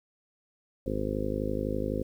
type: harmonic tone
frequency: 51.91 Hz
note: G#1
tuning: in tune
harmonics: 1 / 2 / 3 / 4 / 5 / 6 / 7 / 8 / 9 / 10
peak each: -36 / -37 / -41 / -37 / -35 / -41 / -37 / -39 / -38 / -36 dBFS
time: 0.86-2.03 s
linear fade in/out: 5 ms
effects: 10-bit